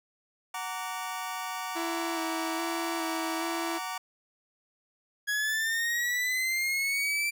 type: chord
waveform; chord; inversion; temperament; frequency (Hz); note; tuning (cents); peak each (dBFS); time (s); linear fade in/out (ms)
sawtooth; Gb augmented; none; just; 740 / 925 / 1156.2; Gb5 / Bb5 / D6; 0 / -14 / -27; -34; 0.54-3.98; 5
type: tone with vibrato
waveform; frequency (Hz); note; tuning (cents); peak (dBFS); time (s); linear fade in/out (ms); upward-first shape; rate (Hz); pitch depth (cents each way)
sawtooth; 330; E4; +2; -28; 1.75-3.79; 20; square; 1.2; 20
type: linear sweep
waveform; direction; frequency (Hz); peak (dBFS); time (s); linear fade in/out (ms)
40% pulse; up; 1661.2 to 2349; -26; 5.27-7.31; 20
effects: none